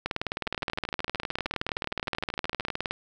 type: two click trains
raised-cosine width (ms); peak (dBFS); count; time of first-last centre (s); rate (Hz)
0.3; -12 / -16; 56 / 30; 0.06-2.91 / 0.47-2.684; 19.3 / 13.1
effects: none